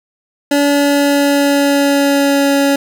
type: tone with pitch glide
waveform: 25% pulse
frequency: 285.9 to 279.7 Hz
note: D4 to C#4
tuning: -46 to +16 cents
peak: -6 dBFS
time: 0.51-2.76 s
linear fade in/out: 5 ms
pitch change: -38 cents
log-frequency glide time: 0.69-2.56 s
effects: none